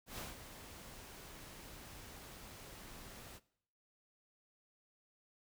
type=noise with ADSR envelope; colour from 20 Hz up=pink; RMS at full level=-44 dBFS; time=0.06-3.4 s; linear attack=120 ms; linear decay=170 ms; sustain=-9 dB; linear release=38 ms; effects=noise-tail reverb RT60 0.7 s tail -21 dB re dry